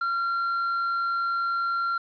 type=tone; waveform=triangle; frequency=1375 Hz; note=F6; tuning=27 cents flat; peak=-22 dBFS; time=0.01-1.98 s; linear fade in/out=5 ms; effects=resampled to 11025 Hz + 9-bit